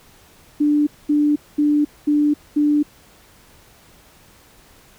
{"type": "tone bursts", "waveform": "sine", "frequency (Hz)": 295.4, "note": "D4", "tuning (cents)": 10, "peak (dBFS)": -13, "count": 5, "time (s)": [0.6, 2.83], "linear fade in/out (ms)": 10, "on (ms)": 270, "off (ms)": 220, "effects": ["pink hiss -50 dBFS RMS until 4.98 s"]}